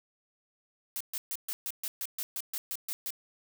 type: noise bursts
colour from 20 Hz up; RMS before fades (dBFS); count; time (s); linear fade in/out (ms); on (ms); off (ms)
blue; -35; 13; 0.96-3.105; 0; 45; 130
effects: none